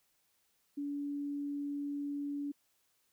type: tone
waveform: sine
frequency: 286.3 Hz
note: D4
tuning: 44 cents flat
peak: -35 dBFS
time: 0.77-2.52 s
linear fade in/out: 10 ms
effects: white hiss -75 dBFS RMS until 3.12 s